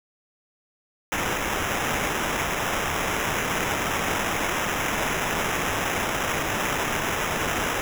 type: noise with sample-and-hold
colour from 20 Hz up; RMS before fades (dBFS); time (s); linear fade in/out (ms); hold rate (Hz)
blue; -26; 1.12-7.81; 0; 4410
effects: none